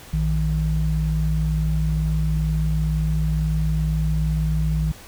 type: tone pair together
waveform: sine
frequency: 58.62 / 156.5 Hz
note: A#1 / D#3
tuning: +10 / +10 cents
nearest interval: octave + perfect fourth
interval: 1700 cents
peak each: -21 dBFS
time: 0.13-4.92 s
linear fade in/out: 5 ms
effects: pink hiss -43 dBFS RMS until 5.07 s